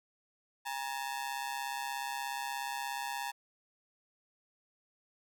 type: ring-modulated tone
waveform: sawtooth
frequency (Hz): 880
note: A5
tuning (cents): 0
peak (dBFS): -29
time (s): 0.65-3.32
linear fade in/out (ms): 20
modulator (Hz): 68.4
effects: none